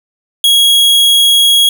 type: tone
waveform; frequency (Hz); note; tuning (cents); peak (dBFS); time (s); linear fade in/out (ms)
45% pulse; 3312; G#7; -5; -5; 0.44-1.69; 2
effects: none